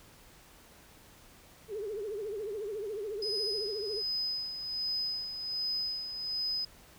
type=tone with vibrato; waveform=sine; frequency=418.6 Hz; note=G#4; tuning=14 cents sharp; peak=-34 dBFS; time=1.68-4.03 s; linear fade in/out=50 ms; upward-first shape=triangle; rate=14 Hz; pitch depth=150 cents each way
type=tone with tremolo; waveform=sine; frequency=5030 Hz; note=D#8; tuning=18 cents sharp; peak=-29 dBFS; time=3.22-6.65 s; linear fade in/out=5 ms; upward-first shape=sine; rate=1.3 Hz; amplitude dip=60%
effects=tanh soft clip ceiling -25 dBFS + pink hiss -57 dBFS RMS until 6.98 s